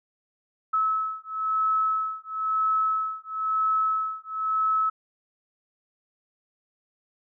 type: beating tone pair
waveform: sine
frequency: 1296 / 1297 Hz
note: E6 / E6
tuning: -30 / -28 cents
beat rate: 1 Hz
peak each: -26 dBFS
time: 0.73-4.9 s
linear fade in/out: 10 ms
effects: none